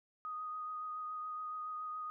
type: tone with vibrato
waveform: sine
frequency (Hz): 1244.5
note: D#6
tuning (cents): 0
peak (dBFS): -39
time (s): 0.25-2.1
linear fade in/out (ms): 0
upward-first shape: triangle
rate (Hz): 7.1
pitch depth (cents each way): 18
effects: none